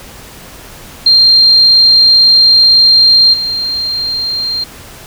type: tone with level steps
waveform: sine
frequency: 4186 Hz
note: C8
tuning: in tune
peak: -3 / -13 dBFS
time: 1.06-4.64 s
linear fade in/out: 5 ms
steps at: 3.33 s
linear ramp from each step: 10 ms
effects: pink hiss -33 dBFS RMS until 5.06 s